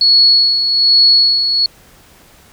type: tone with tremolo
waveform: sine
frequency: 4370 Hz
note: C#8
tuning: 26 cents flat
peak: -5 dBFS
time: 0.01-1.66 s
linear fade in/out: 2 ms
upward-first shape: sine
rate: 1.2 Hz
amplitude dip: 55%
effects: pink hiss -45 dBFS RMS until 2.52 s